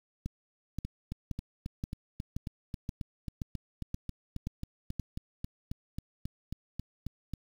two click trains, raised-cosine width 5 ms, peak -22 / -24 dBFS, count 10 / 25, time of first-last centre 0.26-4.997 / 0.85-7.336 s, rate 1.9 / 3.7 Hz, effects 8-bit

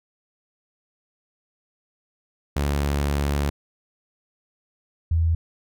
sawtooth / sine tone pair in turn, 71.5 / 82.28 Hz, D2 / E2, -46 / -3 cents, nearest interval major second, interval 243 cents, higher second, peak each -17 dBFS, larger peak neither, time 2.56-3.5 / 5.11-5.35 s, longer first, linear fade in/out 5 ms, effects none

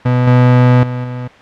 35% pulse tone with level steps, 124.4 Hz, B2, 13 cents sharp, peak -8 / -4 / -16 / -19 dBFS, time 0.05-1.28 s, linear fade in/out 10 ms, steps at 0.27 / 0.83 / 1.04 s, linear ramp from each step 2 ms, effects white hiss -39 dBFS RMS until 1.41 s + low-pass 2000 Hz 12 dB/octave

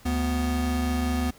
square tone pair together, 73.81 / 246.9 Hz, D2 / B3, +9 / 0 cents, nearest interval octave + major sixth, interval 2091 cents, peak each -27 dBFS, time 0.05-1.31 s, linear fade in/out 10 ms, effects pink hiss -53 dBFS RMS until 1.38 s

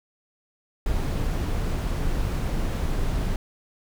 brown noise, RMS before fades -25 dBFS, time 0.86-3.36 s, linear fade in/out 2 ms, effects none

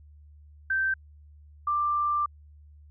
sine tone pair in turn, 1557 / 1182.6 Hz, G6 / D6, -12 / +12 cents, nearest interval perfect fourth, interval 476 cents, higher first, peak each -23 dBFS, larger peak neither, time 0.7-0.94 / 1.67-2.26 s, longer second, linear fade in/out 5 ms, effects added 74 Hz sine -49 dBFS peak until 2.9 s

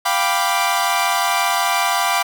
sawtooth chord, G dominant seventh, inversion third, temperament equal, 698.5 / 784 / 987.8 / 1174.7 Hz, F5 / G5 / B5 / D6, 0 / 0 / 0 / 0 cents, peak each -18 dBFS, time 0.05-2.23 s, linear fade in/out 10 ms, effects none

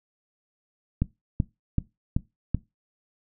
click train, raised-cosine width 5 ms, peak -10 dBFS, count 5, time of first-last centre 1.02-2.547 s, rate 2.62 Hz, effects noise-tail reverb RT60 0.2 s tail -19 dB re dry

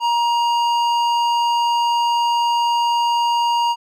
sine tone with hard clipping, 944 Hz, A#5, 22 cents sharp, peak -17 dBFS, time 0-3.76 s, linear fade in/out 50 ms, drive 11 dB, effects none

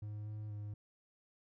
triangle tone with pitch steps, 105.2 / 106.5 / 104.1 Hz, G#2 / G#2 / G#2, +23 / +44 / +5 cents, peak -39 dBFS, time 0.02-0.74 s, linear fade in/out 5 ms, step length 240 ms, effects none

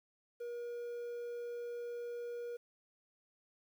triangle tone with quantisation, 477.4 Hz, A#4, 41 cents sharp, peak -38 dBFS, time 0.4-2.57 s, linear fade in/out 10 ms, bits 11, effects none

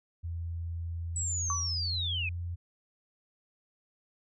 sine tone with pitch glide, 84.2 to 86.67 Hz, E2 to F2, +37 to -13 cents, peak -33 dBFS, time 0.23-2.56 s, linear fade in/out 20 ms, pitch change +50 cents, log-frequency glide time 1.15-1.85 s
sine linear sweep, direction down, 7902 to 2452 Hz, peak -31 dBFS, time 1.16-2.29 s, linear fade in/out 2 ms
sine tone with exponential decay, 1125 Hz, C#6, 25 cents sharp, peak -28 dBFS, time 1.5-1.75 s, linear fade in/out 1 ms, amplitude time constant 53 ms
effects none

